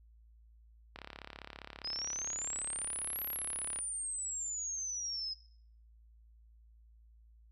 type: click train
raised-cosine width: 0.3 ms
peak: -28 dBFS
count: 100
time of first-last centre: 0.96-3.789 s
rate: 35 Hz
type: exponential two-way sweep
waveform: sine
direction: up then down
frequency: 4978 to 11840 to 5060 Hz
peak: -36 dBFS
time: 1.84-5.34 s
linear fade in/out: 10 ms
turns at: 3.23 s
effects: noise-tail reverb RT60 0.6 s tail -19 dB re dry + added 56 Hz sine -58 dBFS peak until 7.51 s